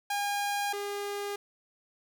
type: tone pair in turn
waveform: sawtooth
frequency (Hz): 812 / 406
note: G#5 / G#4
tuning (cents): -39 / -39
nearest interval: octave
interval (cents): 1200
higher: first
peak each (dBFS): -25 / -29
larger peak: first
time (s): 0.1-0.73 / 0.73-1.36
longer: neither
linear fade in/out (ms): 5
effects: none